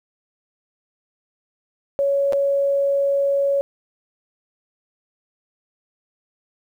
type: tone with dropouts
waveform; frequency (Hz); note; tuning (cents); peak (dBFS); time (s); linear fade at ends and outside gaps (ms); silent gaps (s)
sine; 558; C#5; +11; -16; 1.99-3.61; 0; 2.324-2.332
effects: 9-bit